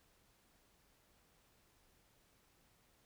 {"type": "silence", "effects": ["pink hiss -72 dBFS RMS until 3.05 s"]}